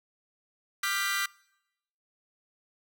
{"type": "chord", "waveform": "sawtooth", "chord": "G dominant seventh", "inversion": "second", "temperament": "equal with one note detuned", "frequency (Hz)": [1189.7, 1396.9, 1568, 1975.5], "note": ["D6", "F6", "G6", "B6"], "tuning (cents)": [22, 0, 0, 0], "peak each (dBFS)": [-30, -31, -30, -28], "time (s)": [0.83, 1.26], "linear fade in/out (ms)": 5, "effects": ["noise-tail reverb RT60 0.9 s tail -26 dB re dry"]}